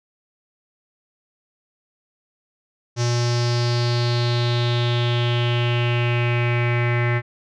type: tone with low-pass filter sweep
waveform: square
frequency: 120 Hz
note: B2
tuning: 49 cents flat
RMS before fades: -20 dBFS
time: 2.96-7.22 s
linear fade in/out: 50 ms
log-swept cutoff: 5800 to 2000 Hz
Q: 4.8
effects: none